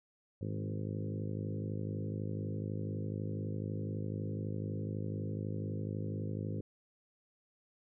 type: harmonic tone with a mistuned harmonic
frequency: 52 Hz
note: G#1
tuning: 3 cents sharp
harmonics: 2 / 3 / 4 / 5 / 6 / 7 / 8 / 9 / 10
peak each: -38 / -42 / -44 / -46 / -48 / -49 / -50 / -51 / -52 dBFS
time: 0.41-6.61 s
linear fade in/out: 5 ms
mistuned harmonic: 3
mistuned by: +24 cents
effects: none